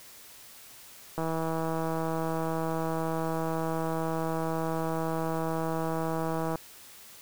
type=click train; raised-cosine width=1 ms; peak=-18 dBFS; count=872; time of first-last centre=1.18-6.557 s; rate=162 Hz; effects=white hiss -50 dBFS RMS until 7.21 s